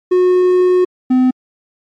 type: tone pair in turn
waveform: triangle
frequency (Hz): 363.9 / 255.3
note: F#4 / C4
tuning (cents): -29 / -42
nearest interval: tritone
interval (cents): 613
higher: first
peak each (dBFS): -6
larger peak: neither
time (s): 0.11-0.85 / 1.1-1.31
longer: first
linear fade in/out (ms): 10
effects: MP3 48 kbps